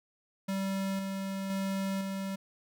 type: tone with tremolo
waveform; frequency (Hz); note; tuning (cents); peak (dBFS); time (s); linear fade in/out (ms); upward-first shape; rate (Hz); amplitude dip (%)
square; 193.9; G3; -19; -31; 0.48-2.36; 10; square; 0.98; 30
effects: none